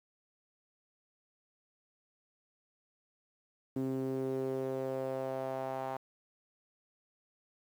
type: tone with band-pass filter sweep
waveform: sawtooth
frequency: 132.2 Hz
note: C3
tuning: 18 cents sharp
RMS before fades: -36 dBFS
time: 3.76-5.97 s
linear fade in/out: 5 ms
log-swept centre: 300 to 810 Hz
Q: 3.1
effects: 10-bit